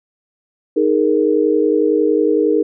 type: chord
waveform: sine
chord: D# suspended fourth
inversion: none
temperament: equal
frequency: 311.1 / 415.3 / 466.2 Hz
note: D#4 / G#4 / A#4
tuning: 0 / 0 / 0 cents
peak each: -16 dBFS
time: 0.76-2.63 s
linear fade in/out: 10 ms
effects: none